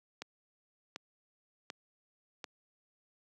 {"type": "click train", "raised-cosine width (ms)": 0.2, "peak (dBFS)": -23, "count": 4, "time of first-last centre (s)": [0.22, 2.442], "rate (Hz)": 1.35, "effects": ["high-pass 200 Hz 12 dB/octave"]}